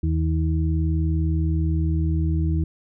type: harmonic tone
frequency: 80.2 Hz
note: E2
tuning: 47 cents flat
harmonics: 1 / 2 / 4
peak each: -20 / -25 / -29 dBFS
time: 0.03-2.64 s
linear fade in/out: 5 ms
effects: none